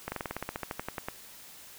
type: slowing click train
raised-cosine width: 0.5 ms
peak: -18 dBFS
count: 16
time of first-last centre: 0.08-1.085 s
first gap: 40 ms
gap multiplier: 1.07
effects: white hiss -50 dBFS RMS until 1.78 s